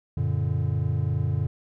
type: chord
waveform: triangle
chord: Gb augmented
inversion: none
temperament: just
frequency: 92.5 / 115.62 / 144.53 Hz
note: Gb2 / Bb2 / D3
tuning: 0 / -14 / -27 cents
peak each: -25 dBFS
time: 0.17-1.47 s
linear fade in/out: 5 ms
effects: none